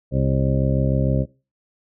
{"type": "harmonic tone with a mistuned harmonic", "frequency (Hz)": 66.6, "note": "C2", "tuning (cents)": 31, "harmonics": [1, 2, 3, 4, 5, 6, 8, 9], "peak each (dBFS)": [-24, -19, -26, -27, -33, -33, -27, -31], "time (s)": [0.11, 1.26], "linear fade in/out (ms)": 50, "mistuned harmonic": 6, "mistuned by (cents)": 16, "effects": ["noise-tail reverb RT60 0.3 s tail -20 dB re dry"]}